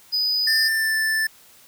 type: tone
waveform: triangle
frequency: 4978 Hz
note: D#8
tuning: in tune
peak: -18 dBFS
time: 0.12-0.69 s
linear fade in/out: 20 ms
type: tone with pitch glide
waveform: square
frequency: 1784 to 1761.5 Hz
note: A6 to A6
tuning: +23 to +1 cents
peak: -20 dBFS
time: 0.47-1.27 s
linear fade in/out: 5 ms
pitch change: -22 cents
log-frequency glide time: 0.72-0.96 s
effects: white hiss -51 dBFS RMS until 1.67 s